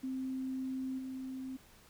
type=tone with level steps; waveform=sine; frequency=261.6 Hz; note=C4; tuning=in tune; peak=-35 / -39 dBFS; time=0.03-1.57 s; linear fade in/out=10 ms; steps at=0.98 s; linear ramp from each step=10 ms; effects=pink hiss -61 dBFS RMS until 1.89 s